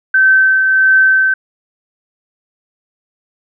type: tone with tremolo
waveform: sine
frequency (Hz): 1542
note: G6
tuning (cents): -29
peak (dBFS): -5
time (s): 0.14-1.34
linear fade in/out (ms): 5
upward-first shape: triangle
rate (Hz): 1.5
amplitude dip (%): 40
effects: none